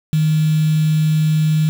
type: tone with quantisation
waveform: sine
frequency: 155.56 Hz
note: D#3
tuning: in tune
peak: -12 dBFS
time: 0.13-1.69 s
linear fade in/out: 0 ms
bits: 5
effects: none